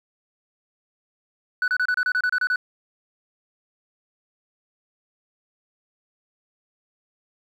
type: tone bursts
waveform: sine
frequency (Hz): 1487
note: F#6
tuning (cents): +8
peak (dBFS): -16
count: 11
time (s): 1.62-2.559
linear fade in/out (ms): 2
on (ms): 59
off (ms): 29
effects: tanh soft clip ceiling -18 dBFS + 9-bit